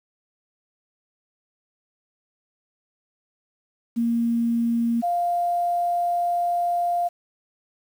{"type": "tone pair in turn", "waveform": "sine", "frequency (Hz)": [233.1, 698.5], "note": ["A#3", "F5"], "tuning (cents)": [0, 0], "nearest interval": "octave + perfect fifth", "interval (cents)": 1900, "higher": "second", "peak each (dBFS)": [-19, -20], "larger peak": "first", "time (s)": [[3.96, 5.02], [5.02, 7.09]], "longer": "second", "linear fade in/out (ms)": 20, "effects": ["8-bit"]}